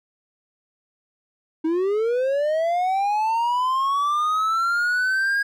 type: linear sweep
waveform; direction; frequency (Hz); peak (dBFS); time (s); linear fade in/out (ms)
triangle; up; 311.1 to 1641; -17; 1.64-5.43; 10
effects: none